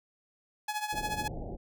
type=tone with tremolo; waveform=sawtooth; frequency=845 Hz; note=G#5; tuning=30 cents sharp; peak=-25 dBFS; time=0.68-1.28 s; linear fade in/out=5 ms; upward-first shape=triangle; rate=14 Hz; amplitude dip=80%
type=low-pass noise; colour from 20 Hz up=pink; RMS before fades=-39 dBFS; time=0.92-1.57 s; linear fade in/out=20 ms; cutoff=810 Hz; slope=96 dB/octave
effects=none